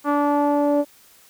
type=tone with low-pass filter sweep; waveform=sawtooth; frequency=290 Hz; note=D4; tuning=22 cents flat; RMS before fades=-19 dBFS; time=0.04-0.85 s; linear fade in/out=50 ms; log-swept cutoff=1200 to 610 Hz; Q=2.9; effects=white hiss -52 dBFS RMS until 1.29 s